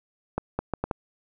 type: accelerating click train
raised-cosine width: 1 ms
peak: -12 dBFS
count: 5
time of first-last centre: 0.38-0.912 s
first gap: 210 ms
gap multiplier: 0.7
effects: none